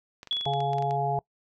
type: clicks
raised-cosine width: 0.2 ms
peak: -25 dBFS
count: 12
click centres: 0.231 / 0.273 / 0.328 / 0.368 / 0.411 / 0.455 / 0.536 / 0.605 / 0.733 / 0.784 / 0.824 / 0.909 s
type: tone with exponential decay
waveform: sine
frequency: 3379 Hz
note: G#7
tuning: 29 cents sharp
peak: -23 dBFS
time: 0.31-0.96 s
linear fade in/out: 1 ms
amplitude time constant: 140 ms
type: harmonic tone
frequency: 140 Hz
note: C#3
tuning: 18 cents sharp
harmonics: 1 / 3 / 5 / 6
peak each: -30 / -33 / -28 / -30 dBFS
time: 0.46-1.19 s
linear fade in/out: 2 ms
effects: noise-tail reverb RT60 0.1 s tail -23 dB re dry